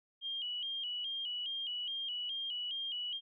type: tone with vibrato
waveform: sine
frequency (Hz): 3072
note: G7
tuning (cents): -36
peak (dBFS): -36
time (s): 0.21-3.21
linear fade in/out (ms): 50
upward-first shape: square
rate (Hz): 2.4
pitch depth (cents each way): 75
effects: none